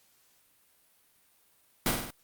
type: noise with echo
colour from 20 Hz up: pink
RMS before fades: -26 dBFS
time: 1.86-1.91 s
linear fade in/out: 2 ms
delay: 49 ms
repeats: 4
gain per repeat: -4 dB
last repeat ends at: 2.106 s
effects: white hiss -66 dBFS RMS until 2.23 s + Opus 48 kbps